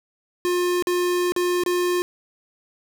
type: tone with dropouts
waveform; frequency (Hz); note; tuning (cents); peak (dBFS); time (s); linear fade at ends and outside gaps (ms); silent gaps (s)
square; 355.8; F4; +32; -20; 0.45-2.02; 0; 0.824-0.871 / 1.321-1.363 / 1.636-1.662
effects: none